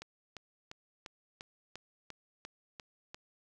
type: click train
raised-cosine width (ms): 0.2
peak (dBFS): -27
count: 10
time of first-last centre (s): 0.02-3.145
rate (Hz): 2.88
effects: none